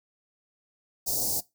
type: band-stop noise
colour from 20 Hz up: white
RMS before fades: -28 dBFS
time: 1.06-1.41 s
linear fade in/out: 20 ms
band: 810 to 4600 Hz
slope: 48 dB/octave
effects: noise-tail reverb RT60 0.2 s tail -19 dB re dry